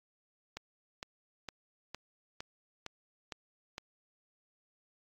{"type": "click train", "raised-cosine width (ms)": 0.2, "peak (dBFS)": -23, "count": 8, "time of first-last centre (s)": [0.57, 3.781], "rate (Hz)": 2.18, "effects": ["AAC 64 kbps"]}